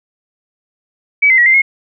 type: tone with pitch steps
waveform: sine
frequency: 2282 / 2065 / 1921 / 2083 / 2160 Hz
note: C#7 / C7 / B6 / C7 / C#7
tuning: +50 / -23 / -48 / -8 / -45 cents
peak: -6 dBFS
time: 1.22-1.62 s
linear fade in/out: 10 ms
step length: 80 ms
effects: none